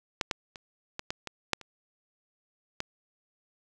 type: clicks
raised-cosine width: 0.2 ms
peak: -10 / -11 / -25 / -17 / -14 / -19 / -7 / -28 / -14 dBFS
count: 9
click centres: 0.212 / 0.312 / 0.558 / 0.994 / 1.105 / 1.273 / 1.533 / 1.613 / 2.804 s
effects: none